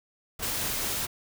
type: noise with tremolo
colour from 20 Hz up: pink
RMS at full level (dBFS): -36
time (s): 0.39-1.07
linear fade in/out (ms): 5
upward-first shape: triangle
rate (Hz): 4.8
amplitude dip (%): 60
type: noise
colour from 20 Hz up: white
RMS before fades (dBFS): -31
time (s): 0.42-1.06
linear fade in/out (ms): 10
effects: none